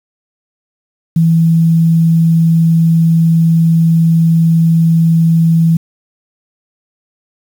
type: tone with quantisation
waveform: sine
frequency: 164.6 Hz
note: E3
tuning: 2 cents flat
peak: -6 dBFS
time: 1.16-5.77 s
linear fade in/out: 5 ms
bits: 6
effects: none